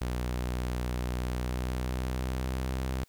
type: tone with pitch glide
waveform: sawtooth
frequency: 61.6 to 64.77 Hz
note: B1 to C2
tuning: -4 to -17 cents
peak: -26 dBFS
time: 0.01-3.04 s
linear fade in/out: 5 ms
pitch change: +87 cents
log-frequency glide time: 1.16-2.8 s
effects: white hiss -65 dBFS RMS until 3.08 s